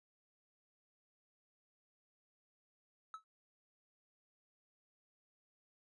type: tone with exponential decay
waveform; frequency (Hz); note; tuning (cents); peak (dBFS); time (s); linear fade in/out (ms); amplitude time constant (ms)
triangle; 1297; E6; -28; -39; 3.14-3.24; 1; 20
effects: resampled to 24000 Hz